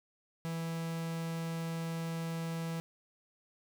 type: tone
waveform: 45% pulse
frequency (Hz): 164.81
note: E3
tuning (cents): 0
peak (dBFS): -35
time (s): 0.45-2.8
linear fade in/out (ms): 0
effects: none